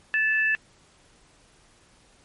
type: tone pair together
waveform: sine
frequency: 1741.3 / 2637 Hz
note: A6 / E7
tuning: -18 / 0 cents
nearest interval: perfect fifth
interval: 718 cents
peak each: -21 / -26 dBFS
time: 0.14-0.55 s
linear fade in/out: 0 ms
effects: pink hiss -58 dBFS RMS until 2.24 s + MP3 48 kbps

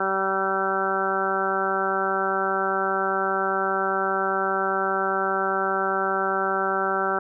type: harmonic tone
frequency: 192.5 Hz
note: G3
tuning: 31 cents flat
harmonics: 1 / 2 / 3 / 4 / 5 / 6 / 7 / 8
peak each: -36 / -28 / -31 / -28 / -33 / -34 / -26 / -30 dBFS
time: 0-7.19 s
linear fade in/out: 5 ms
effects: none

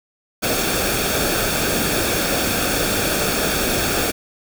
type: noise with comb filter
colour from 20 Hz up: pink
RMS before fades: -20 dBFS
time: 0.42-4.12 s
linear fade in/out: 20 ms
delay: 1 ms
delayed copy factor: -0.6
effects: none

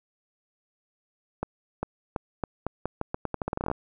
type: accelerating click train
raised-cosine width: 1 ms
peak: -14 dBFS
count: 20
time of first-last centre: 1.43-3.715 s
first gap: 400 ms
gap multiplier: 0.83
effects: none

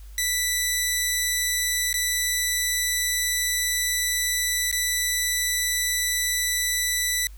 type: tone with dropouts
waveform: 10% pulse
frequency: 1975.5 Hz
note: B6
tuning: in tune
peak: -13 dBFS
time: 0.18-7.27 s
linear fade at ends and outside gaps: 1 ms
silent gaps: 1.929-1.941 / 4.714-4.726 s
effects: added 50 Hz sine -39 dBFS peak until 7.37 s + white hiss -56 dBFS RMS until 7.37 s

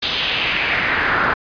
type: noise with band-pass filter sweep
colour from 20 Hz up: brown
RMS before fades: -19 dBFS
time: 0.02-1.34 s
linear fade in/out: 10 ms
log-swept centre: 3700 to 1400 Hz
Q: 3
effects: resampled to 11025 Hz

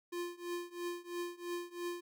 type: tone with tremolo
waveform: square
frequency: 349.2 Hz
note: F4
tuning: in tune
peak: -36 dBFS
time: 0.12-2.01 s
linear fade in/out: 10 ms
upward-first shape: triangle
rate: 3 Hz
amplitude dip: 95%
effects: none

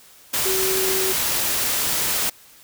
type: tone in noise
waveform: sine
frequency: 379.8 Hz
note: F#4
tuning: 45 cents sharp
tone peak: -23 dBFS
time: 0.45-1.13 s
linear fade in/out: 10 ms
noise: white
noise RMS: -22 dBFS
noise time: 0.33-2.3 s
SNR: -4 dB
effects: white hiss -49 dBFS RMS until 2.63 s

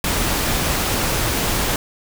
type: noise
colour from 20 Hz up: pink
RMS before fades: -20 dBFS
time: 0.04-1.76 s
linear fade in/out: 2 ms
effects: none

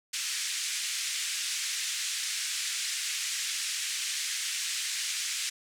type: band-pass noise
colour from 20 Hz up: white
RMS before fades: -33 dBFS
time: 0.13-5.5 s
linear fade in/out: 10 ms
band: 1800 to 8300 Hz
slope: 24 dB/octave
effects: none

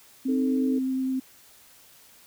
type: tone with vibrato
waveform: sine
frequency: 261.6 Hz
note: C4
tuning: in tune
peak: -24 dBFS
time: 0.25-1.2 s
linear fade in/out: 10 ms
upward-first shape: sine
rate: 9.7 Hz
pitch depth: 8 cents each way
type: chord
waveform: sine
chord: A diminished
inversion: first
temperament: equal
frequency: 261.6 / 311.1 / 440 Hz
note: C4 / Eb4 / A4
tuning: 0 / 0 / 0 cents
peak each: -32 dBFS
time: 0.28-0.79 s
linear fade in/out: 10 ms
effects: white hiss -54 dBFS RMS until 2.26 s

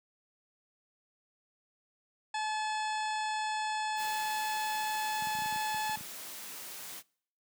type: harmonic tone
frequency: 861 Hz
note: A5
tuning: 38 cents flat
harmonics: 1 / 2 / 3 / 4 / 5 / 6 / 8 / 9 / 10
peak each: -33 / -39 / -43 / -45 / -47 / -49 / -51 / -52 / -53 dBFS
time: 2.34-5.96 s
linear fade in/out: 5 ms
type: noise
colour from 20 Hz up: white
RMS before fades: -44 dBFS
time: 3.96-7.03 s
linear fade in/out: 50 ms
type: clicks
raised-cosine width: 5 ms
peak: -33 dBFS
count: 12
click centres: 5.223 / 5.271 / 5.351 / 5.388 / 5.421 / 5.459 / 5.525 / 5.56 / 5.745 / 5.895 / 5.973 / 6.009 s
effects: noise-tail reverb RT60 0.6 s tail -25 dB re dry + high-pass 150 Hz 12 dB/octave

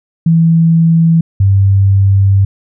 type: tone pair in turn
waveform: sine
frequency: 164.81 / 98 Hz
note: E3 / G2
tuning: 0 / 0 cents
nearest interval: major sixth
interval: 900 cents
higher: first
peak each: -5 dBFS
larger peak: neither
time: 0.26-1.21 / 1.4-2.45 s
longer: second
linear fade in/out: 5 ms
effects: none

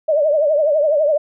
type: tone with vibrato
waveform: sine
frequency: 602 Hz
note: D5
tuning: 43 cents sharp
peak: -12 dBFS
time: 0.08-1.18 s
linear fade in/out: 10 ms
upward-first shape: triangle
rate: 12 Hz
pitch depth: 130 cents each way
effects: none

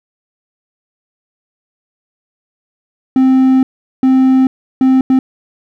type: tone bursts at uneven times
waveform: triangle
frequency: 261.6 Hz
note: C4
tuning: in tune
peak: -4 dBFS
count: 4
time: 3.16-3.63 / 4.03-4.47 / 4.81-5.01 / 5.1-5.19 s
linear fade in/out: 2 ms
effects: none

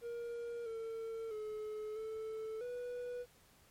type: tone with pitch steps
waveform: triangle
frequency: 471.3 / 451.4 / 428.1 / 439.5 / 489.7 Hz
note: A#4 / A4 / A4 / A4 / B4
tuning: +19 / +44 / -47 / -2 / -15 cents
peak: -38 dBFS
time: 0.01-3.26 s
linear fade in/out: 50 ms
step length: 650 ms
effects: pink hiss -66 dBFS RMS until 3.7 s + MP3 64 kbps

